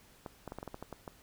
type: clicks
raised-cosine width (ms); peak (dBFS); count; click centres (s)
1; -27; 10; 0.262 / 0.477 / 0.521 / 0.586 / 0.629 / 0.677 / 0.744 / 0.826 / 0.927 / 1.078
effects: pink hiss -61 dBFS RMS until 1.22 s